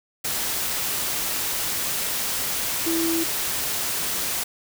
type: tone in noise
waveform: sine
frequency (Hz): 330.2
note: E4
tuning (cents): +3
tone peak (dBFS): -22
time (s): 2.86-3.24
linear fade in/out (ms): 10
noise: white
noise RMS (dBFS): -26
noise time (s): 0.24-4.44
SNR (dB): +1
effects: none